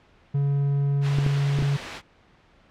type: tone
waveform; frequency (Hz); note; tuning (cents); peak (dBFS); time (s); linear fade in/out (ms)
triangle; 140.9; C#3; +29; -18; 0.34-1.77; 10
type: noise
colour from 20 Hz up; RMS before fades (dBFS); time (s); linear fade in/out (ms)
white; -30; 1.01-2.02; 50
type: clicks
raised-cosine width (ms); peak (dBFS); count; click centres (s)
3; -15; 4; 1.186 / 1.264 / 1.588 / 1.623
effects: pink hiss -57 dBFS RMS until 2.7 s + low-pass 3000 Hz 12 dB/octave